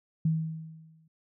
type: tone with exponential decay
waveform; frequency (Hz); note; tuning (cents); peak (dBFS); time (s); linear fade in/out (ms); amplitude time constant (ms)
sine; 160; D#3; +49; -21; 0.25-1.08; 5; 180
effects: none